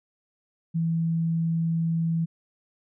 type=tone; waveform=sine; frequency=164.81 Hz; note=E3; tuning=in tune; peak=-22 dBFS; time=0.74-2.26 s; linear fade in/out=20 ms; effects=none

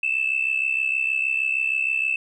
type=tone with amplitude modulation; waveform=sine; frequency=2637 Hz; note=E7; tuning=in tune; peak=-16 dBFS; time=0.03-2.16 s; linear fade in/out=5 ms; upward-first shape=sine; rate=66.4 Hz; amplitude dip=80%; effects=tanh soft clip ceiling -13 dBFS

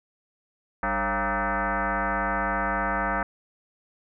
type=tone with frequency modulation; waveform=sine; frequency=298.8 Hz; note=D4; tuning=30 cents sharp; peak=-23 dBFS; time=0.83-3.23 s; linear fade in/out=2 ms; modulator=247 Hz; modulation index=6.1; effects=none

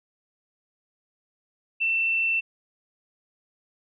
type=tone with frequency modulation; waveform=sine; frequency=2682 Hz; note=E7; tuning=29 cents sharp; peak=-21 dBFS; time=1.8-2.41 s; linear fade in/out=20 ms; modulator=42.1 Hz; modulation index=0.32; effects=none

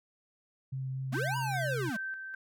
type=tone with vibrato; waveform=sine; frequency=132.1 Hz; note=C3; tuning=17 cents sharp; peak=-33 dBFS; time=0.72-1.9 s; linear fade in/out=10 ms; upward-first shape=triangle; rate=4.2 Hz; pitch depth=13 cents each way
type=linear two-way sweep; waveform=square; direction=up then down; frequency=191.3 to 989 to 191.3 Hz; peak=-34 dBFS; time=1.12-1.97 s; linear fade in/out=10 ms; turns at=1.37 s
type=tone with tremolo; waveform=sine; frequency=1553 Hz; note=G6; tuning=17 cents flat; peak=-34 dBFS; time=1.14-2.35 s; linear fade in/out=5 ms; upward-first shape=square; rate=2.5 Hz; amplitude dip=45%
effects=none

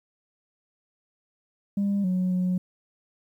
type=tone with pitch steps; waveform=sine; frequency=200.4 / 183.5 / 182.2 Hz; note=G3 / F#3 / F#3; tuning=+38 / -14 / -26 cents; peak=-20 dBFS; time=1.77-2.58 s; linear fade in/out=5 ms; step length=270 ms; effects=tanh soft clip ceiling -20 dBFS + 10-bit

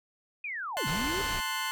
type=linear two-way sweep; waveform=sine; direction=down then up; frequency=2518 to 122.6 to 415.5 Hz; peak=-33 dBFS; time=0.44-1.22 s; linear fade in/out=5 ms; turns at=0.87 s
type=chord; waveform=20% pulse; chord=F# diminished; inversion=first; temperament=equal; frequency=880 / 1046.5 / 1480 Hz; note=A5 / C6 / F#6; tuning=0 / 0 / 0 cents; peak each=-32 / -28 / -31 dBFS; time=0.77-1.71 s; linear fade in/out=0 ms
type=low-pass noise; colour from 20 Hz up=pink; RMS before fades=-37 dBFS; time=0.86-1.41 s; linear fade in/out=20 ms; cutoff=6700 Hz; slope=24 dB/octave
effects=none

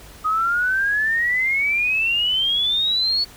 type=exponential sweep; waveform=sine; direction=up; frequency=1244.5 to 4462 Hz; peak=-17 dBFS; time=0.24-3.25 s; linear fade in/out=20 ms; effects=added 50 Hz sine -47 dBFS peak until 3.36 s + pink hiss -44 dBFS RMS until 3.36 s

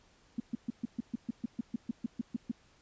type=tone bursts; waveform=sine; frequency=233.1 Hz; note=A#3; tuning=in tune; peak=-29 dBFS; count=15; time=0.38-2.515 s; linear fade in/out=5 ms; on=21 ms; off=130 ms; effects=pink hiss -65 dBFS RMS until 2.81 s + resampled to 16000 Hz

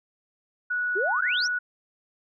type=tone; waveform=sine; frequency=1468 Hz; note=F#6; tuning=14 cents flat; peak=-24 dBFS; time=0.7-1.59 s; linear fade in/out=10 ms
type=exponential sweep; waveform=sine; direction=up; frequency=349.2 to 6170 Hz; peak=-25 dBFS; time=0.95-1.48 s; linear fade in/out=20 ms
effects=none

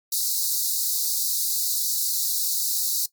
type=high-pass noise; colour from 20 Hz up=white; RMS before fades=-24 dBFS; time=0.12-3.06 s; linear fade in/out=5 ms; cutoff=3900 Hz; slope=96 dB/octave; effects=noise-tail reverb RT60 0.1 s tail -18 dB re dry + MP3 96 kbps

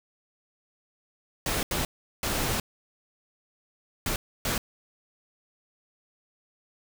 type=noise bursts at uneven times; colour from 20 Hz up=pink; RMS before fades=-28 dBFS; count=5; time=1.46-1.63 / 1.71-1.85 / 2.23-2.6 / 4.06-4.16 / 4.45-4.58 s; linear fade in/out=2 ms; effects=none

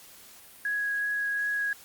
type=tone with vibrato; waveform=sine; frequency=1661.2 Hz; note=G#6; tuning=in tune; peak=-26 dBFS; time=0.65-1.73 s; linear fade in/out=2 ms; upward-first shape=triangle; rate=2.7 Hz; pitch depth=9 cents each way; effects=white hiss -51 dBFS RMS until 1.84 s + Opus 48 kbps

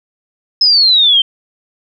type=exponential sweep; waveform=sine; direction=down; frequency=5180 to 3104 Hz; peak=-6 dBFS; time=0.61-1.22 s; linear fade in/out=5 ms; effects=none

